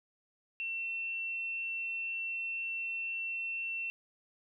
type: tone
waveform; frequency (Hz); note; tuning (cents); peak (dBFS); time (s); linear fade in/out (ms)
sine; 2701; E7; +42; -34; 0.6-3.9; 0
effects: none